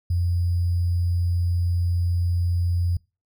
sine tone with sample-and-hold, 87.31 Hz, F2, in tune, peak -19 dBFS, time 0.1-2.97 s, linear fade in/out 5 ms, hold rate 4900 Hz, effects noise-tail reverb RT60 0.3 s tail -26 dB re dry

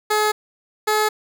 15% pulse tone pair in turn, 425.1 / 427.4 Hz, G#4 / G#4, +40 / +50 cents, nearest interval unison, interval 10 cents, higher second, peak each -10 dBFS, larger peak neither, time 0.1-0.32 / 0.87-1.09 s, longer neither, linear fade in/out 10 ms, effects none

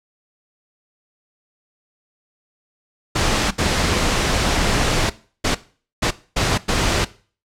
pink noise bursts at uneven times, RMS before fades -18 dBFS, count 6, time 3.15-3.51 / 3.58-5.1 / 5.44-5.55 / 6.02-6.11 / 6.36-6.58 / 6.68-7.05 s, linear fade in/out 10 ms, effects noise-tail reverb RT60 0.4 s tail -18 dB re dry + low-pass 7000 Hz 12 dB/octave

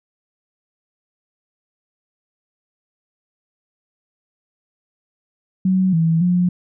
sine tone with pitch steps, 187.2 / 163.5 / 178.3 Hz, F#3 / E3 / F3, +20 / -14 / +36 cents, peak -13 dBFS, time 5.65-6.49 s, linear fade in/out 5 ms, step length 280 ms, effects none

